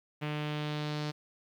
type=tone with low-pass filter sweep; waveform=sawtooth; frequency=150 Hz; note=D3; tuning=37 cents sharp; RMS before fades=-35 dBFS; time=0.21-1.12 s; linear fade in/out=20 ms; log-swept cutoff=2700 to 4700 Hz; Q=2.3; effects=10-bit